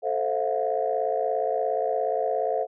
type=chord; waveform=sine; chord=F major seventh; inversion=first; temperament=equal with one note detuned; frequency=440 / 523.3 / 659.3 / 716.4 Hz; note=A4 / C5 / E5 / F5; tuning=0 / 0 / 0 / +44 cents; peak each=-28 dBFS; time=0.02-2.67 s; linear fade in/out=50 ms; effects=tanh soft clip ceiling -13 dBFS